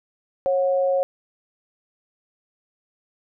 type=tone pair together; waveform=sine; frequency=546 / 728.8 Hz; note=C#5 / F#5; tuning=-26 / -26 cents; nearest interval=perfect fourth; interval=500 cents; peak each=-18 / -27 dBFS; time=0.46-1.03 s; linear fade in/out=0 ms; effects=none